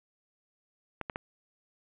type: clicks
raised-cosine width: 0.5 ms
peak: -19 dBFS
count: 3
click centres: 1.013 / 1.098 / 1.159 s
effects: resampled to 8000 Hz + 9-bit